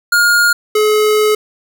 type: tone pair in turn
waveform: square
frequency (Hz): 1422 / 426.3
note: F6 / G#4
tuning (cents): +31 / +45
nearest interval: octave + major sixth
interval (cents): 2086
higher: first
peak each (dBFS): -9 / -10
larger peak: first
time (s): 0.12-0.53 / 0.75-1.35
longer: second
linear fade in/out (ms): 5
effects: none